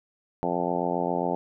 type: harmonic tone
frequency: 87.4 Hz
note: F2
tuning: 2 cents sharp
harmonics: 2 / 3 / 4 / 5 / 6 / 7 / 8 / 9 / 10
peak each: -33 / -33 / -33 / -33 / -33 / -33 / -33 / -33 / -33 dBFS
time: 0.43-1.35 s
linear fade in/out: 0 ms
effects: none